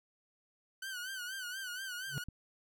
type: tone with vibrato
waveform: sawtooth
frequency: 1507 Hz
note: F#6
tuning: 31 cents sharp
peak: -36 dBFS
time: 0.82-2.24 s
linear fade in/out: 5 ms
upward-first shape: sine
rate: 4.2 Hz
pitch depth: 90 cents each way
type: tone with exponential growth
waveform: triangle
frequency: 139.2 Hz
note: C#3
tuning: 8 cents sharp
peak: -30 dBFS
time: 2.06-2.18 s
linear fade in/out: 0 ms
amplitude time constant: 24 ms
type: click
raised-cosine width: 5 ms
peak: -32 dBFS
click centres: 2.286 s
effects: none